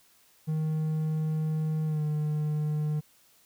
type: tone with pitch glide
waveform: triangle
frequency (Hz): 156.3 to 151.5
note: D#3 to D#3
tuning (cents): +8 to -46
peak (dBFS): -24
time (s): 0.47-3.01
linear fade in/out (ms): 20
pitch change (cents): -54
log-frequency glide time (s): 1.86-2.02
effects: white hiss -62 dBFS RMS until 3.45 s